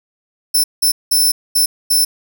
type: tone bursts at uneven times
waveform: 15% pulse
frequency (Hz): 5320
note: E8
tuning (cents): +15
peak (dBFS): -5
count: 5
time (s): 0.54-0.64 / 0.82-0.92 / 1.11-1.32 / 1.55-1.66 / 1.9-2.05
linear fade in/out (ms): 10
effects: none